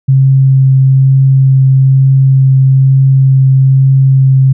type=tone with vibrato; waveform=sine; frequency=133.8 Hz; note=C3; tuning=39 cents sharp; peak=-3 dBFS; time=0.08-4.53 s; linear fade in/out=10 ms; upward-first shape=triangle; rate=1.1 Hz; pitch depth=10 cents each way; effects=none